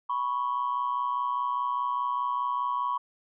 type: tone pair together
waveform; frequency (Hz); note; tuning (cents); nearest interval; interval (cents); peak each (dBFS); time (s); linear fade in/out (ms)
sine; 983.8 / 1108.7; B5 / C#6; -7 / 0; major second; 207; -28 / -28; 0.09-2.98; 10
effects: tanh soft clip ceiling -20 dBFS